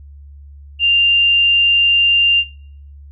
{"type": "tone with frequency modulation", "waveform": "sine", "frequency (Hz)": 2791, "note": "F7", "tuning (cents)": -2, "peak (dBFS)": -10, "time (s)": [0.79, 2.44], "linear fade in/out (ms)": 50, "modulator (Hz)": 46.9, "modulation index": 0.24, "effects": ["noise-tail reverb RT60 0.6 s tail -23 dB re dry", "added 71 Hz sine -35 dBFS peak until 3.11 s"]}